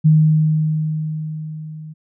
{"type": "tone with level ramp", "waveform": "sine", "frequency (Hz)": 155.56, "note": "D#3", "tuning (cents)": 0, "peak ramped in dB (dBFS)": [-7, -31], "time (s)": [0.04, 1.94], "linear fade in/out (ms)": 20, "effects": []}